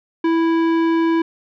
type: tone with tanh clipping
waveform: sine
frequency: 329.6 Hz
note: E4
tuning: in tune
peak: -16 dBFS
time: 0.24-1.22 s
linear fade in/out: 5 ms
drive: 15 dB
effects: none